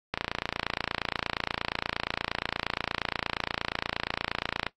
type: click train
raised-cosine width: 0.3 ms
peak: -11 dBFS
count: 130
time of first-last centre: 0.14-4.666 s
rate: 28.5 Hz
effects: noise-tail reverb RT60 0.1 s tail -17 dB re dry + AAC 48 kbps